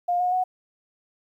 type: tone with pitch steps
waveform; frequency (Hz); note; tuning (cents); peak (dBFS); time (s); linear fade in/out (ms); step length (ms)
sine; 707 / 722.3 / 737.9; F5 / F#5 / F#5; +21 / -42 / -5; -20; 0.08-0.44; 10; 120
effects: 10-bit